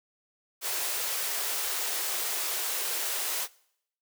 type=high-pass noise; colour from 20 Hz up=white; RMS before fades=-31 dBFS; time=0.61-3.48 s; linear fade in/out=50 ms; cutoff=350 Hz; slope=48 dB/octave; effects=noise-tail reverb RT60 0.7 s tail -22 dB re dry